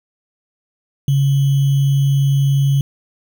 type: tone with sample-and-hold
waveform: sine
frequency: 138.5 Hz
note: C#3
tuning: 1 cent flat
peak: -11 dBFS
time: 1.08-2.81 s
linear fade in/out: 2 ms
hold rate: 3150 Hz
effects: none